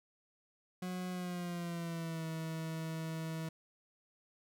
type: tone with pitch glide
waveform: 40% pulse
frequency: 182 to 161.21 Hz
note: F#3 to E3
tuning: -28 to -38 cents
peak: -37 dBFS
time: 0.82-3.49 s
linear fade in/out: 5 ms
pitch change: -210 cents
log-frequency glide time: 1.11-2.26 s
effects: none